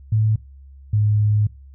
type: tone pair in turn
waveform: sine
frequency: 108.7 / 105.42 Hz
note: A2 / G#2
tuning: -21 / +26 cents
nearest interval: minor second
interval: 53 cents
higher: first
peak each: -14 dBFS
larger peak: neither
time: 0.12-0.36 / 0.93-1.47 s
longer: second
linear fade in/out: 5 ms
effects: noise-tail reverb RT60 0.3 s tail -25 dB re dry + added 68 Hz sine -40 dBFS peak until 1.74 s